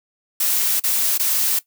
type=noise with dropouts; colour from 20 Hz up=blue; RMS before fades=-19 dBFS; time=0.4-1.59 s; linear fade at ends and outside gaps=5 ms; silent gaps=0.798-0.837 / 1.177-1.195 s; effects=noise-tail reverb RT60 0.1 s tail -17 dB re dry